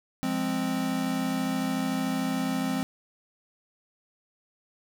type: chord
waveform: square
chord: F minor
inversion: none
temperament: equal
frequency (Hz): 174.61 / 207.7 / 261.6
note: F3 / Ab3 / C4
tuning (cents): 0 / 0 / 0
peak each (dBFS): -34 / -33 / -29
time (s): 0.23-2.83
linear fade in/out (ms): 0
effects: none